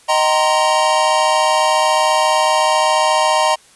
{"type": "chord", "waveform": "square", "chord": "C minor seventh", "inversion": "first", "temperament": "equal with one note detuned", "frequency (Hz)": [622.3, 767.4, 932.3, 1046.5], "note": ["Eb5", "G5", "Bb5", "C6"], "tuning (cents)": [0, -37, 0, 0], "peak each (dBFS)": [-18, -20, -17, -20], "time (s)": [0.08, 3.56], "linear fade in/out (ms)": 20, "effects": ["white hiss -48 dBFS RMS until 3.75 s", "resampled to 24000 Hz"]}